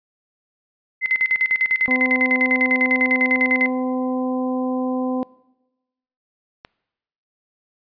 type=tone with tremolo; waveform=sine; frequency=2053 Hz; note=C7; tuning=33 cents flat; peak=-14 dBFS; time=1.01-3.7 s; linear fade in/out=50 ms; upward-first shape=square; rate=10 Hz; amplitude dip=80%
type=harmonic tone; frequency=255.3 Hz; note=C4; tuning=42 cents flat; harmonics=1 / 2 / 3 / 4; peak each=-21 / -27 / -31 / -33 dBFS; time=1.88-5.23 s; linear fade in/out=0 ms
type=click; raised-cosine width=0.3 ms; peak=-20 dBFS; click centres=6.649 s
effects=noise-tail reverb RT60 1.0 s tail -22 dB re dry + resampled to 11025 Hz